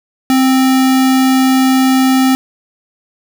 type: tone with sample-and-hold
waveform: sine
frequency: 261.6 Hz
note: C4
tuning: in tune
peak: -7 dBFS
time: 0.3-2.35 s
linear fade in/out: 0 ms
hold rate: 1050 Hz
effects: none